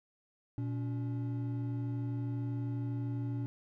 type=tone pair together; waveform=triangle; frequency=119 / 284.5 Hz; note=A#2 / C#4; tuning=+36 / +45 cents; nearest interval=octave + minor third; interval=1509 cents; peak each=-32 / -38 dBFS; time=0.58-3.46 s; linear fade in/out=0 ms; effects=none